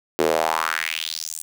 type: tone with high-pass filter sweep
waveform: square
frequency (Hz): 40.03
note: D#1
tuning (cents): +50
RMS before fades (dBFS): -24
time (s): 0.19-1.42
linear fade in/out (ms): 0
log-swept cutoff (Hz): 370 to 8900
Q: 3.2
effects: none